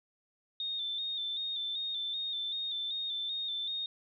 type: tone with vibrato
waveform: sine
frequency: 3623 Hz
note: A7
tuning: 50 cents sharp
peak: -33 dBFS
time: 0.6-3.86 s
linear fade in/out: 2 ms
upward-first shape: square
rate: 2.6 Hz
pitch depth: 39 cents each way
effects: none